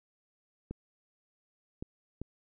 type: clicks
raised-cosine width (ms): 3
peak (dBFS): -25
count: 3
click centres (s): 0.71 / 1.825 / 2.216
effects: none